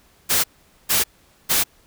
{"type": "noise bursts", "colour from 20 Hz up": "white", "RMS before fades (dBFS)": -18, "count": 3, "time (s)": [0.29, 1.64], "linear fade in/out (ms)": 20, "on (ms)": 150, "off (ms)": 450, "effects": ["pink hiss -56 dBFS RMS until 1.86 s"]}